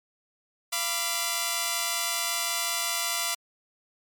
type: chord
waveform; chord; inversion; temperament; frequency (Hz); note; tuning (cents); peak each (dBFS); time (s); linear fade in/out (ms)
5% pulse; B diminished; second; equal with one note detuned; 686.9 / 987.8 / 1174.7; F5 / B5 / D6; -29 / 0 / 0; -19; 0.72-3.35; 10
effects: MP3 96 kbps